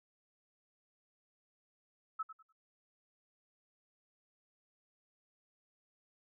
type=tone with echo; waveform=sine; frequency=1300 Hz; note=E6; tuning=24 cents flat; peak=-34 dBFS; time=2.19-2.23 s; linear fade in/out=10 ms; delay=99 ms; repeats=3; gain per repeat=-12 dB; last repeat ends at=2.527 s; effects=none